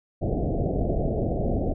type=low-pass noise; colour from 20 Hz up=pink; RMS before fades=-25 dBFS; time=0.21-1.74 s; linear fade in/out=20 ms; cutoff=730 Hz; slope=96 dB/octave; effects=none